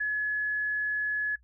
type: tone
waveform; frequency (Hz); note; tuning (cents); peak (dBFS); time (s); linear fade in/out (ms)
sine; 1700; G#6; +40; -26; 0-1.36; 10
effects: noise-tail reverb RT60 0.1 s tail -24 dB re dry + added 60 Hz sine -58 dBFS peak until 1.43 s